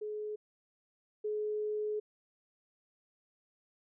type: tone pair in turn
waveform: sine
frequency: 423.8 / 423.8 Hz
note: G#4 / G#4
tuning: +35 / +35 cents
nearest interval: unison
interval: 0 cents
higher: neither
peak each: -36 / -32 dBFS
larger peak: second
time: 0.01-0.36 / 1.24-2 s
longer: second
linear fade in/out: 10 ms
effects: none